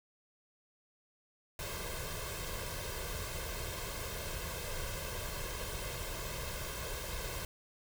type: noise with comb filter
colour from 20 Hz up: pink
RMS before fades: -40 dBFS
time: 1.59-7.45 s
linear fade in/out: 2 ms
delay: 1.9 ms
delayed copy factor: +0.7
effects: none